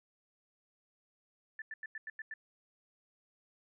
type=tone bursts; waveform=sine; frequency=1760 Hz; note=A6; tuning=in tune; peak=-40 dBFS; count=7; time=1.59-2.339 s; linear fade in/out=2 ms; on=29 ms; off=91 ms; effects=none